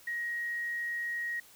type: tone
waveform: sine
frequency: 1888 Hz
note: A#6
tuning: 22 cents sharp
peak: -32 dBFS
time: 0.07-1.4 s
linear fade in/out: 5 ms
effects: white hiss -57 dBFS RMS until 1.55 s